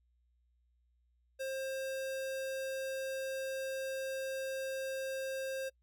square tone, 532 Hz, C5, 29 cents sharp, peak -37 dBFS, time 1.39-5.7 s, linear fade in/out 20 ms, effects noise-tail reverb RT60 0.1 s tail -26 dB re dry + added 60 Hz sine -70 dBFS peak until 5.82 s

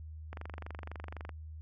click train, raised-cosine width 0.5 ms, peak -28 dBFS, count 24, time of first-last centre 0.33-1.292 s, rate 23.9 Hz, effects added 78 Hz sine -43 dBFS peak until 1.61 s

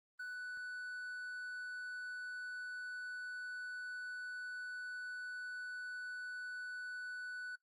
triangle tone, 1487 Hz, F#6, 8 cents sharp, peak -40 dBFS, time 0.19-7.56 s, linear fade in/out 10 ms, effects noise-tail reverb RT60 0.1 s tail -19 dB re dry + Opus 24 kbps

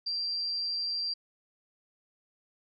sine tone with amplitude modulation, 4722 Hz, D8, 9 cents sharp, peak -28 dBFS, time 0.06-1.14 s, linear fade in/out 10 ms, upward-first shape sine, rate 173 Hz, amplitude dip 35%, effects none

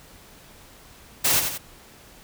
white noise with echo, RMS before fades -20 dBFS, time 1.24-1.4 s, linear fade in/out 10 ms, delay 90 ms, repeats 2, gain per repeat -6 dB, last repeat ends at 1.58 s, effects pink hiss -49 dBFS RMS until 2.23 s

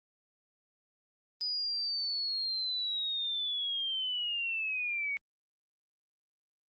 sine linear sweep, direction down, 4978 to 2217 Hz, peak -31 dBFS, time 1.41-5.17 s, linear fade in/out 0 ms, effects Opus 24 kbps

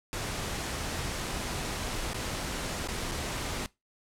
pink noise with dropouts, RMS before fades -34 dBFS, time 0.13-3.66 s, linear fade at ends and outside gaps 0 ms, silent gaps 2.133-2.144 / 2.874-2.886 / 3.113-3.119 s, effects noise-tail reverb RT60 0.2 s tail -20 dB re dry + low-pass 10000 Hz 12 dB/octave

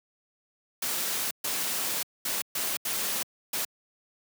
white noise bursts at uneven times, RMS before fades -30 dBFS, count 6, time 0.82-1.31 / 1.44-2.03 / 2.25-2.42 / 2.55-2.77 / 2.85-3.23 / 3.53-3.65 s, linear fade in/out 5 ms, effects high-pass 150 Hz 12 dB/octave

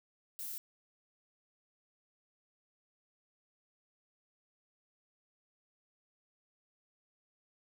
violet noise, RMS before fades -42 dBFS, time 0.39-0.58 s, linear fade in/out 0 ms, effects none

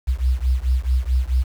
sine beating tone pair, 61.5 / 66.1 Hz, B1 / C2, -7 / +18 cents, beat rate 4.6 Hz, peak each -19 / -20 dBFS, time 0.07-1.44 s, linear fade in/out 20 ms, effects 7-bit

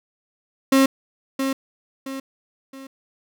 35% pulse tone with echo, 268.9 Hz, C4, 47 cents sharp, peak -11 dBFS, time 0.72-0.86 s, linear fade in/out 5 ms, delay 670 ms, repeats 3, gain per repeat -8 dB, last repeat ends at 2.87 s, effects none

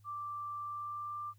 sine tone with pitch glide, 1174.7 to 1184.9 Hz, D6 to D6, 0 to +15 cents, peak -38 dBFS, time 0.04-1.34 s, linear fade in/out 50 ms, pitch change +15 cents, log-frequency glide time 0.58-1.2 s, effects added 103 Hz sine -59 dBFS peak until 1.38 s + white hiss -75 dBFS RMS until 1.38 s

